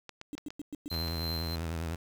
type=clicks; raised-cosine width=0.2 ms; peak=-25 dBFS; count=6; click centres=0.093 / 0.214 / 0.38 / 0.505 / 0.944 / 1.081 s
type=tone bursts; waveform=sine; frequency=293.5 Hz; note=D4; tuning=1 cent flat; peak=-35 dBFS; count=5; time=0.33-0.88 s; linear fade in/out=0 ms; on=22 ms; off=110 ms
type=tone with tremolo; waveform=square; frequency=4115 Hz; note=C8; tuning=30 cents flat; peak=-35 dBFS; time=0.9-1.56 s; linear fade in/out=10 ms; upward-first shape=sine; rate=3.1 Hz; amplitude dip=45%
type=tone with vibrato; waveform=sawtooth; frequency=82.41 Hz; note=E2; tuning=in tune; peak=-29 dBFS; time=0.91-1.96 s; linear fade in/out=10 ms; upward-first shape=sine; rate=10 Hz; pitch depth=76 cents each way
effects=9-bit